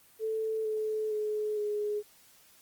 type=tone with pitch steps; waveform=sine; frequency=440.3 / 432.7 / 425.3 / 418 Hz; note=A4 / A4 / G#4 / G#4; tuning=+1 / -29 / +41 / +11 cents; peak=-29 dBFS; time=0.19-2.03 s; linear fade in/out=50 ms; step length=460 ms; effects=white hiss -60 dBFS RMS until 2.61 s + Opus 24 kbps